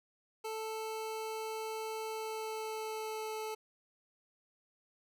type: tone with pitch glide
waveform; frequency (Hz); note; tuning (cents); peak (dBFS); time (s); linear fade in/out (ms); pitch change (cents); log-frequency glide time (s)
25% pulse; 440 to 435.4; A4 to A4; 0 to -18; -34; 0.44-3.55; 10; -18; 2.07-3.36
effects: none